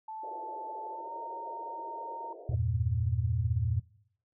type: tone with pitch glide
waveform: sine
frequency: 877 to 921.1 Hz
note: A5 to A#5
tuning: -6 to -21 cents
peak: -38 dBFS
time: 0.08-2.33 s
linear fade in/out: 5 ms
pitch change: +85 cents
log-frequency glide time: 0.89-1.11 s
type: band-pass noise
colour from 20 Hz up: white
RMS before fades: -47 dBFS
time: 0.23-2.55 s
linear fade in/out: 5 ms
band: 330 to 710 Hz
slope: 96 dB/octave
type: chord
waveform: sine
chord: E diminished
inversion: none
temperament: equal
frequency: 82.41 / 98 / 116.54 Hz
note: E2 / G2 / Bb2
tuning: 0 / 0 / 0 cents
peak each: -32 / -33 / -30 dBFS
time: 2.49-3.8 s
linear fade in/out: 5 ms
effects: noise-tail reverb RT60 0.6 s tail -19 dB re dry